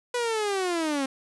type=linear sweep; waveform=sawtooth; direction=down; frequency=493.9 to 262.9 Hz; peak=-21 dBFS; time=0.14-1.06 s; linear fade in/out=5 ms; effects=resampled to 24000 Hz + 8-bit